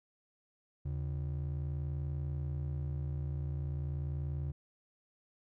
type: ring-modulated tone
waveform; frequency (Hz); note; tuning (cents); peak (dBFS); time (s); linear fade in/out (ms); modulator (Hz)
triangle; 108.6; A2; -22; -29; 0.85-4.52; 10; 30.2
effects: none